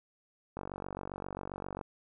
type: click train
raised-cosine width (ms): 1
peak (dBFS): -25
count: 60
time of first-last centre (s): 0.57-1.812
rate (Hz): 47.5
effects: none